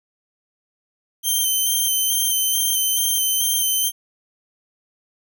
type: tone with vibrato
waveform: 5% pulse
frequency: 3116 Hz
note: G7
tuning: 11 cents flat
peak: -10 dBFS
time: 1.23-3.92 s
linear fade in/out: 50 ms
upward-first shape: square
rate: 2.3 Hz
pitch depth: 21 cents each way
effects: none